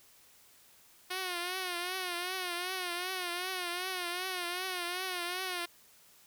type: tone with vibrato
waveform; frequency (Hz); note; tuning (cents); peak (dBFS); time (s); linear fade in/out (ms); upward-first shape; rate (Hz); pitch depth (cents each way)
5% pulse; 361.2; F#4; -42; -23; 1.1-5.66; 10; triangle; 2.6; 88
effects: white hiss -61 dBFS RMS until 6.26 s